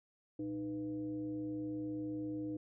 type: tone with frequency modulation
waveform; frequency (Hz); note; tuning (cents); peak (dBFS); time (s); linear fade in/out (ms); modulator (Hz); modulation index
sine; 307.7; D#4; -19; -37; 0.39-2.57; 5; 187; 0.57
effects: none